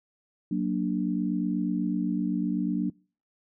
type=chord; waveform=sine; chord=Gb augmented; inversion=none; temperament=equal; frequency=185 / 233.1 / 293.7 Hz; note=Gb3 / Bb3 / D4; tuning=0 / 0 / 0 cents; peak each=-28 / -30 / -29 dBFS; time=0.51-2.9 s; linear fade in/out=5 ms; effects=noise-tail reverb RT60 0.4 s tail -25 dB re dry